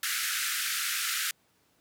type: band-pass noise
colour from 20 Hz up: pink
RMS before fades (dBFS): -31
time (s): 0.03-1.31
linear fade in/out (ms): 2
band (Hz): 1300 to 16000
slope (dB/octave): 96
effects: pink hiss -68 dBFS RMS until 1.8 s + high-pass 100 Hz 12 dB/octave